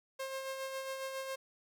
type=tone with tremolo; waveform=sawtooth; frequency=533 Hz; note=C5; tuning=32 cents sharp; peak=-33 dBFS; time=0.19-1.36 s; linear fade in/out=10 ms; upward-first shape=sine; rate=7.3 Hz; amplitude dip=40%; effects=none